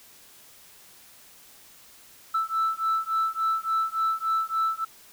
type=beating tone pair; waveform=sine; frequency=1318.5 / 1322 Hz; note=E6 / E6; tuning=0 / +5 cents; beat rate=3.5 Hz; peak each=-25 dBFS; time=2.34-4.85 s; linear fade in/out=10 ms; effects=tanh soft clip ceiling -19 dBFS + white hiss -52 dBFS RMS until 5.12 s